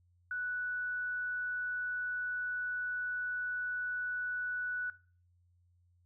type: tone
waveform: sine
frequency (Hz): 1480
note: F#6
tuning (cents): 0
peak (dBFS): -34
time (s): 0.31-4.9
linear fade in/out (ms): 2
effects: noise-tail reverb RT60 0.4 s tail -18 dB re dry + added 88 Hz sine -66 dBFS peak until 6.05 s